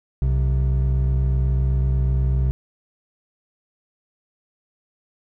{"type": "tone pair together", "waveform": "triangle", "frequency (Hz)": [63.52, 131.6], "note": ["B1", "C3"], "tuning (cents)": [49, 10], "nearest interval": "octave + minor second", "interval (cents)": 1261, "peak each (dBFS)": [-16, -20], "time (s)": [0.22, 2.51], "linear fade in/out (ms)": 0, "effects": []}